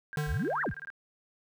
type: tone bursts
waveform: sine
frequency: 1600 Hz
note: G6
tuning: 35 cents sharp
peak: -38 dBFS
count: 15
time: 0.13-0.902 s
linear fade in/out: 0 ms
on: 30 ms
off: 23 ms
type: tone with exponential decay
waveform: square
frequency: 150 Hz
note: D3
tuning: 37 cents sharp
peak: -28 dBFS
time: 0.17-0.86 s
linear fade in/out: 2 ms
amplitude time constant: 150 ms
type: exponential two-way sweep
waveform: sine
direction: up then down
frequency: 36.71 to 1975.5 to 36.71 Hz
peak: -28 dBFS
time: 0.26-0.74 s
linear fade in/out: 50 ms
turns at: 0.62 s
effects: none